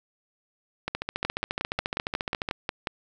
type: two click trains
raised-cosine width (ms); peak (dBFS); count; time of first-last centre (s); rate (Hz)
0.3; -12 / -11; 24 / 10; 0.88-2.488 / 1.25-2.872; 14.3 / 5.55
effects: none